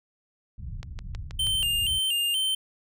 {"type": "low-pass noise", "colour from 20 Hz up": "pink", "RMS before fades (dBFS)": -36, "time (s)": [0.58, 1.99], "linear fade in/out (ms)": 10, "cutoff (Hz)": 130, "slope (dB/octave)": 24}
{"type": "click train", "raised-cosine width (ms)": 0.2, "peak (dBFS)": -23, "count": 6, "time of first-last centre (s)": [0.83, 1.629], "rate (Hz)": 6.26}
{"type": "tone with vibrato", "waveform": "square", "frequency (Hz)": 2952, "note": "F#7", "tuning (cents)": -5, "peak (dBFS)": -24, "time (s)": [1.39, 2.55], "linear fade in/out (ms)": 5, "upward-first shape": "square", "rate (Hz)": 2.1, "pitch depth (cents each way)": 85}
{"effects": []}